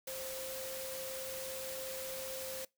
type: tone in noise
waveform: sine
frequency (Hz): 526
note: C5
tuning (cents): +9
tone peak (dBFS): -43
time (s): 0.07-2.65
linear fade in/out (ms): 5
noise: white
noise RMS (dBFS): -44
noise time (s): 0.07-2.65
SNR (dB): -2
effects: noise-tail reverb RT60 0.2 s tail -23 dB re dry